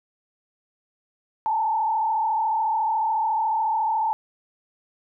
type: tone with frequency modulation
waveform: sine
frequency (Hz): 880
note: A5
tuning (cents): 0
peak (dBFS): -20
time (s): 1.46-4.13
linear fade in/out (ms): 0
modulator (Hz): 34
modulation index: 1.1
effects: none